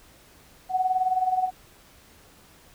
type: tone with tremolo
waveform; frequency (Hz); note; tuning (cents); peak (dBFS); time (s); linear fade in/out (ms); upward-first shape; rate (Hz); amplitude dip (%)
sine; 744; F#5; +9; -18; 0.69-1.51; 50; sine; 19; 70
effects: pink hiss -54 dBFS RMS until 2.74 s